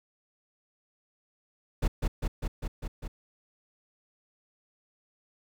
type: noise with echo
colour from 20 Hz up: brown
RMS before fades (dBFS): -24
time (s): 1.82-1.88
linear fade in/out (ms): 10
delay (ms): 200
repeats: 6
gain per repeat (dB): -2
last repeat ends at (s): 3.08
effects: none